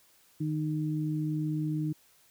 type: tone pair together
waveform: sine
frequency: 153.92 / 307.6 Hz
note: D#3 / D#4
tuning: -18 / -20 cents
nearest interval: octave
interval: 1198 cents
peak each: -30 / -32 dBFS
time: 0.4-1.93 s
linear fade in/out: 10 ms
effects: white hiss -63 dBFS RMS until 2.3 s